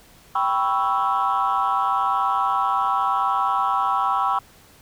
sine chord, C# half-diminished seventh, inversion second, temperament equal, 784 / 987.8 / 1108.7 / 1318.5 Hz, G5 / B5 / C#6 / E6, 0 / 0 / 0 / 0 cents, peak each -23 dBFS, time 0.35-4.39 s, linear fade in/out 5 ms, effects tanh soft clip ceiling -12 dBFS + pink hiss -51 dBFS RMS until 4.81 s

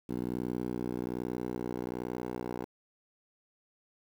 10% pulse tone with band-pass filter sweep, 61.2 Hz, B1, 15 cents flat, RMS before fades -36 dBFS, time 0.09-2.65 s, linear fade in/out 5 ms, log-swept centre 290 to 530 Hz, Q 1.3, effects 9-bit

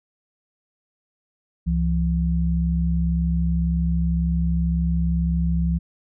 sine tone pair together, 67.2 / 169.14 Hz, C2 / E3, +47 / +45 cents, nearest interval octave + major third, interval 1598 cents, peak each -21 dBFS, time 1.66-5.79 s, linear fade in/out 20 ms, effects none

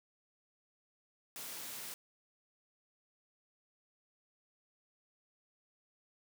white high-pass noise, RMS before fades -45 dBFS, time 1.36-1.94 s, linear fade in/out 0 ms, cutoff 130 Hz, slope 12 dB/octave, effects none

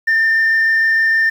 sine tone with frequency modulation, 1800 Hz, A6, 39 cents sharp, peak -9 dBFS, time 0.07-1.3 s, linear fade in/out 10 ms, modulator 26.4 Hz, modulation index 0.53, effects tanh soft clip ceiling -9 dBFS + 7-bit

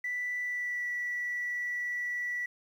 sine tone with pitch glide, 1975.5 to 1953.9 Hz, B6 to B6, 0 to -19 cents, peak -30 dBFS, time 0.04-2.46 s, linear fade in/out 5 ms, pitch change -19 cents, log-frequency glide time 0.42-0.87 s, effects tanh soft clip ceiling -27 dBFS + 10-bit

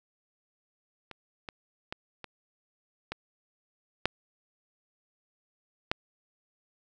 clicks, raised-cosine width 0.3 ms, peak -26 / -22 / -19 / -24 / -18 / -8 / -10 dBFS, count 7, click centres 1.113 / 1.488 / 1.925 / 2.243 / 3.12 / 4.056 / 5.915 s, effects none

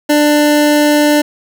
25% pulse tone, 296.4 Hz, D4, 16 cents sharp, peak -4 dBFS, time 0.09-1.22 s, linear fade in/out 10 ms, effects none

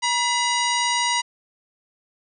harmonic tone with a mistuned harmonic, 959 Hz, A#5, 49 cents sharp, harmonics 1 / 2 / 3 / 4 / 5 / 6 / 7 / 9, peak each -23 / -26 / -28 / -29 / -30 / -31 / -31 / -33 dBFS, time 0.02-1.22 s, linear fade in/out 20 ms, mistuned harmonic 2, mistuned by +79 cents, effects none

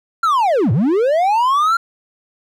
triangle linear two-way sweep, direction down then up, 1396.9 to 98 to 1396.9 Hz, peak -10 dBFS, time 0.23-1.77 s, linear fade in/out 5 ms, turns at 0.72 s, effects none

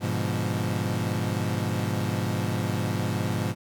30% pulse chord, G# diminished seventh, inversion none, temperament equal, 103.83 / 123.47 / 146.83 / 174.61 Hz, G#2 / B2 / D3 / F3, 0 / 0 / 0 / 0 cents, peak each -26 / -28 / -32 / -29 dBFS, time 0-3.55 s, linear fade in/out 50 ms, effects none

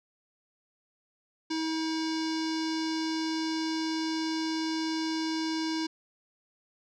square tone with low-pass filter, 319.9 Hz, D#4, 48 cents sharp, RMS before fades -31 dBFS, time 1.5-5.87 s, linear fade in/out 10 ms, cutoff 5100 Hz, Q 4.2, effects none

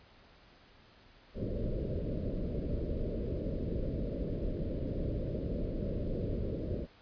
pink low-pass noise, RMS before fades -35 dBFS, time 1.34-6.87 s, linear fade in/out 50 ms, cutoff 610 Hz, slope 96 dB/octave, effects pink hiss -60 dBFS RMS until 7.01 s + resampled to 11025 Hz

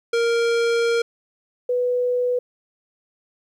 square / sine tone pair in turn, 466.2 / 493.9 Hz, A#4 / B4, 0 / 0 cents, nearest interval minor second, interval 100 cents, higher second, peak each -18 dBFS, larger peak neither, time 0.13-1.02 / 1.69-2.39 s, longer first, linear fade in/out 5 ms, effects low-pass 6000 Hz 12 dB/octave + 10-bit

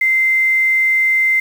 sine tone with quantisation, 2080 Hz, C7, 11 cents flat, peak -11 dBFS, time 0.01-1.4 s, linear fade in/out 5 ms, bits 6, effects none

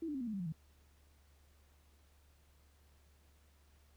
sine tone with pitch steps, 328.1 / 295.7 / 266.5 / 240.2 / 216.5 / 195.09 / 175.82 / 158.46 Hz, E4 / D4 / C4 / B3 / A3 / G3 / F3 / D#3, -8 / +12 / +32 / -48 / -28 / -8 / +12 / +32 cents, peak -37 dBFS, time 0.02-0.524 s, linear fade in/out 5 ms, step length 63 ms, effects added 72 Hz sine -65 dBFS peak until 3.96 s + pink hiss -72 dBFS RMS until 3.96 s

